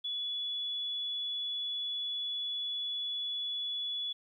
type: tone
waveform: sine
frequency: 3415 Hz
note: G#7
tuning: 48 cents sharp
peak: -33 dBFS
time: 0.04-4.13 s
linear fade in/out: 10 ms
effects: 12-bit